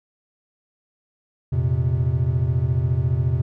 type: chord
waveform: triangle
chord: F suspended fourth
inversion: none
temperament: equal with one note detuned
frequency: 85.71 / 116.54 / 130.81 Hz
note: F2 / Bb2 / C3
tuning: -32 / 0 / 0 cents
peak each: -22 / -21 / -19 dBFS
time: 1.52-3.42 s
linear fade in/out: 10 ms
effects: none